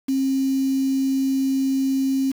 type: tone with quantisation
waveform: sine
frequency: 268.1 Hz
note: C4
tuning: 42 cents sharp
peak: -18 dBFS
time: 0.08-2.32 s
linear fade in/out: 10 ms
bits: 6
effects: none